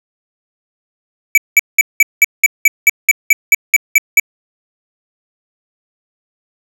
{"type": "tone bursts", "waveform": "square", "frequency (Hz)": 2301, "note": "D7", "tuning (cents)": -36, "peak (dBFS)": -4, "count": 14, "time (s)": [1.35, 4.198], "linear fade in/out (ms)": 2, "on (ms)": 27, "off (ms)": 190, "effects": ["7-bit"]}